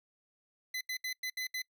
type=tone bursts at uneven times; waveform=25% pulse; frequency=2023 Hz; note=B6; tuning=41 cents sharp; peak=-31 dBFS; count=6; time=0.74-0.81 / 0.89-0.97 / 1.04-1.13 / 1.23-1.3 / 1.37-1.47 / 1.54-1.62 s; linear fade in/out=5 ms; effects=noise-tail reverb RT60 0.1 s tail -24 dB re dry